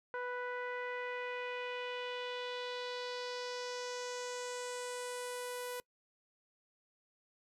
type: tone with low-pass filter sweep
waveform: sawtooth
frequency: 493.9 Hz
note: B4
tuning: in tune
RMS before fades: -41 dBFS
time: 0.14-5.8 s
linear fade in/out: 0 ms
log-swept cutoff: 1500 to 12000 Hz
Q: 2.6
effects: noise-tail reverb RT60 0.1 s tail -24 dB re dry